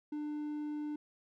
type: tone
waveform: triangle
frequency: 298.5 Hz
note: D4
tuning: 28 cents sharp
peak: -34 dBFS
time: 0.12-0.96 s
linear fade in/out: 5 ms
effects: none